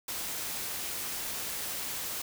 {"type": "noise", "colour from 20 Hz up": "white", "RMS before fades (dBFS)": -36, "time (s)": [0.08, 2.22], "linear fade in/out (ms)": 5, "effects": []}